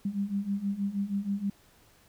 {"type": "beating tone pair", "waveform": "sine", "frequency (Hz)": [196, 202.3], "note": ["G3", "G#3"], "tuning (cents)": [0, -45], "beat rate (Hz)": 6.3, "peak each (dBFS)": [-33, -30], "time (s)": [0.05, 1.5], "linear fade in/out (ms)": 5, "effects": ["pink hiss -61 dBFS RMS until 2.08 s"]}